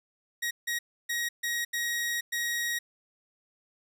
sawtooth tone bursts at uneven times, 1892 Hz, A#6, 25 cents sharp, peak -25 dBFS, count 6, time 0.42-0.51 / 0.67-0.79 / 1.09-1.29 / 1.43-1.65 / 1.73-2.21 / 2.32-2.79 s, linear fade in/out 10 ms, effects none

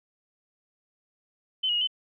sine tone with pitch steps, 3054 / 2895 / 2874 / 3043 Hz, G7 / F#7 / F7 / F#7, -46 / -38 / +49 / +48 cents, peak -23 dBFS, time 1.63-1.874 s, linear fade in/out 10 ms, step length 61 ms, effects none

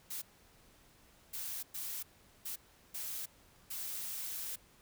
blue noise bursts at uneven times, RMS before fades -41 dBFS, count 6, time 0.1-0.22 / 1.33-1.63 / 1.74-2.03 / 2.45-2.56 / 2.94-3.26 / 3.7-4.56 s, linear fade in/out 10 ms, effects pink hiss -64 dBFS RMS until 4.81 s

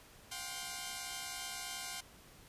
5% pulse chord, F suspended second, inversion none, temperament equal with one note detuned, 714.8 / 784 / 1046.5 Hz, F5 / G5 / C6, +40 / 0 / 0 cents, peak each -34 dBFS, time 0.31-2.01 s, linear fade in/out 10 ms, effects pink hiss -59 dBFS RMS until 2.48 s + resampled to 32000 Hz

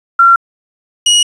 sine / sawtooth tone pair in turn, 1369 / 2901 Hz, F6 / F#7, -35 / -35 cents, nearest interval octave + minor second, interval 1300 cents, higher second, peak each -3 dBFS, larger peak neither, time 0.19-0.36 / 1.06-1.23 s, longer neither, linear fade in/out 5 ms, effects resampled to 24000 Hz + 7-bit

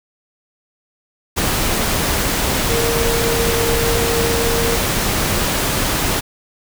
sine tone in noise, 464.1 Hz, A#4, 8 cents flat, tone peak -19 dBFS, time 2.68-4.77 s, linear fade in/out 20 ms, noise pink, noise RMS -18 dBFS, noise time 1.36-6.21 s, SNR -4 dB, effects none

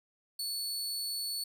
sawtooth tone, 4435 Hz, C#8, in tune, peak -31 dBFS, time 0.39-1.44 s, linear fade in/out 5 ms, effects none

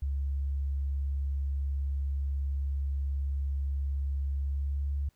sine tone with pitch glide, 69.3 to 70.59 Hz, C#2 to C#2, 0 to +32 cents, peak -28 dBFS, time 0.02-5.09 s, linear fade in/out 5 ms, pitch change +32 cents, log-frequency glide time 4.41-4.95 s, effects pink hiss -72 dBFS RMS until 5.15 s

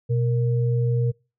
sine tone pair together, 123.4 / 465.9 Hz, B2 / A#4, -1 / -1 cents, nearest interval octave + major seventh, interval 2300 cents, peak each -19 / -28 dBFS, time 0.09-1.12 s, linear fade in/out 20 ms, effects noise-tail reverb RT60 0.3 s tail -25 dB re dry

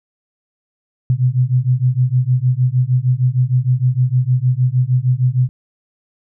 sine beating tone pair, 123.4 / 129.9 Hz, B2 / C3, -1 / -12 cents, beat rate 6.5 Hz, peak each -15 dBFS, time 1.1-5.49 s, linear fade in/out 0 ms, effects none

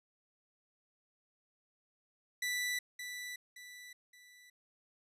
sawtooth tone with echo, 1975.5 Hz, B6, in tune, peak -30 dBFS, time 2.42-2.79 s, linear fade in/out 5 ms, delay 570 ms, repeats 3, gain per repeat -8 dB, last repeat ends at 4.5 s, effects resampled to 32000 Hz

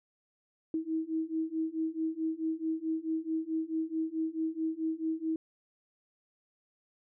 sine beating tone pair, 318.2 / 322.8 Hz, D#4 / E4, +39 / -36 cents, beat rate 4.6 Hz, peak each -34 / -33 dBFS, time 0.74-5.36 s, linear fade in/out 2 ms, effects none

